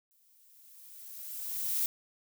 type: noise with exponential growth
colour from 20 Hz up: violet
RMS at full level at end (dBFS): -29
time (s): 0.11-1.86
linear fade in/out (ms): 0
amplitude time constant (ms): 380
effects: none